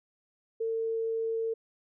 sine tone, 451.3 Hz, A4, 44 cents sharp, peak -28 dBFS, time 0.6-1.54 s, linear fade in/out 10 ms, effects none

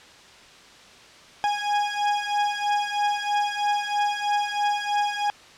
40% pulse beating tone pair, 824 / 827.1 Hz, G#5 / G#5, -14 / -7 cents, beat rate 3.1 Hz, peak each -24 / -25 dBFS, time 1.44-5.3 s, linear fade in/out 0 ms, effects white hiss -48 dBFS RMS until 5.57 s + low-pass 5000 Hz 12 dB/octave

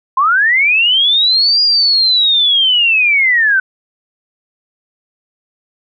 sine linear two-way sweep, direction up then down, 1017 to 4876 to 1497 Hz, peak -8 dBFS, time 0.17-3.6 s, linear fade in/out 5 ms, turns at 1.62 s, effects none

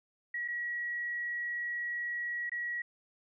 sine tone with dropouts, 1917 Hz, A#6, 48 cents sharp, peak -33 dBFS, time 0.34-2.82 s, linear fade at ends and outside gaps 5 ms, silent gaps 0.479-0.483 / 2.496-2.517 s, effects none

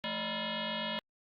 sine tone with frequency modulation, 1348 Hz, E6, 38 cents sharp, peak -33 dBFS, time 0.04-0.99 s, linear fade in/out 0 ms, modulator 392 Hz, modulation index 5.9, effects Opus 48 kbps

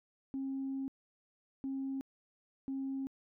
sine tone bursts at uneven times, 269.4 Hz, C#4, 49 cents flat, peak -34 dBFS, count 3, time 0.34-0.88 / 1.64-2.01 / 2.68-3.07 s, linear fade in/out 0 ms, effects tanh soft clip ceiling -31 dBFS

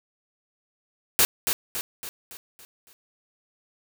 white noise with echo, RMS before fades -18 dBFS, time 1.19-1.25 s, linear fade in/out 0 ms, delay 280 ms, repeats 6, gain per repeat -6 dB, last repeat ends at 2.93 s, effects none

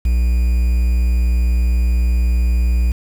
triangle tone with quantisation, 59.9 Hz, A#1, 48 cents sharp, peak -10 dBFS, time 0.05-2.92 s, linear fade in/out 5 ms, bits 6, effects none

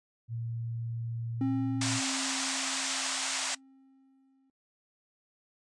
sine tone, 115.9 Hz, A#2, 10 cents flat, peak -33 dBFS, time 0.28-2.01 s, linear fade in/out 50 ms
triangle tone with exponential decay, 267.4 Hz, C4, 38 cents sharp, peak -24 dBFS, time 1.41-4.5 s, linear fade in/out 2 ms, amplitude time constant 670 ms
white band-pass noise, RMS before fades -33 dBFS, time 1.81-3.55 s, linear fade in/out 5 ms, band 610 to 8500 Hz, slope 48 dB/octave
effects noise-tail reverb RT60 0.1 s tail -21 dB re dry + resampled to 24000 Hz

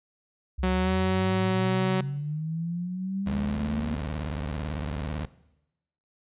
sine linear sweep, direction up, 63.9 to 233.1 Hz, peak -28 dBFS, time 0.58-3.95 s, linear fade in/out 10 ms
sawtooth tone with pitch glide, 185 to 187.58 Hz, F#3 to F#3, 0 to +24 cents, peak -19 dBFS, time 0.63-2.01 s, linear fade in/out 5 ms, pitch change +24 cents, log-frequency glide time 0.83-0.89 s
20% pulse tone with vibrato, 74.5 Hz, D2, 25 cents sharp, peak -25 dBFS, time 3.26-5.26 s, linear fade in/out 10 ms, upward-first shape sine, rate 18 Hz, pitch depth 270 cents each way
effects noise-tail reverb RT60 0.9 s tail -19 dB re dry + resampled to 8000 Hz

